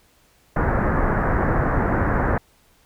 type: low-pass noise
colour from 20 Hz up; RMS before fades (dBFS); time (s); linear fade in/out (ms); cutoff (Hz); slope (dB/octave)
pink; -20; 0.56-2.38; 5; 1800; 48
effects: pink hiss -58 dBFS RMS until 2.85 s